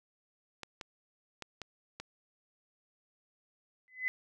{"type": "clicks", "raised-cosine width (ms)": 0.2, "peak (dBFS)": -24, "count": 5, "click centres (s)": [0.633, 0.812, 1.423, 1.617, 2]}
{"type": "tone with exponential growth", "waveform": "sine", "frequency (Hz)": 2021, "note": "B6", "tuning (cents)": 39, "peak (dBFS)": -26, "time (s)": [3.88, 4.08], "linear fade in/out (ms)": 0, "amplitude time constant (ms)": 43}
{"effects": []}